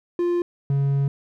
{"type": "tone pair in turn", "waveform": "triangle", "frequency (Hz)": [349.2, 139.18], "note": ["F4", "C#3"], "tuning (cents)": [0, 7], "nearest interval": "octave + major third", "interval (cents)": 1593, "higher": "first", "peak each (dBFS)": [-17, -16], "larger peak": "second", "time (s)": [[0.19, 0.42], [0.7, 1.08]], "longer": "second", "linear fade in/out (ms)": 2, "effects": []}